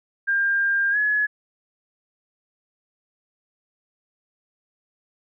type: tone with pitch glide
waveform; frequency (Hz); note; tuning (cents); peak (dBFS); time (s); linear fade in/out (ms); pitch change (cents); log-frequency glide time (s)
sine; 1600 to 1695.1; G6 to G#6; +35 to +35; -18; 0.27-1.27; 20; +100; 0.91-0.97
effects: none